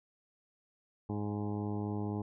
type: harmonic tone with a mistuned harmonic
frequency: 103.83 Hz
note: G#2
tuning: in tune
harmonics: 1 / 2 / 3 / 4 / 5 / 6 / 7 / 8 / 9 / 10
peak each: -37 / -38 / -40 / -43 / -53 / -54 / -52 / -47 / -55 / -56 dBFS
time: 1.09-2.22 s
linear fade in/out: 5 ms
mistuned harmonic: 7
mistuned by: -16 cents
effects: none